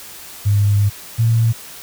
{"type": "tone pair in turn", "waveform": "sine", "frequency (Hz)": [102.2, 114.32], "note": ["G#2", "A#2"], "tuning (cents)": [-27, -33], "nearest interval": "major second", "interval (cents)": 194, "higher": "second", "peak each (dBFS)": -11, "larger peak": "neither", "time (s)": [[0.45, 0.9], [1.18, 1.53]], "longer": "first", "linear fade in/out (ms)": 20, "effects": ["white hiss -36 dBFS RMS until 1.82 s"]}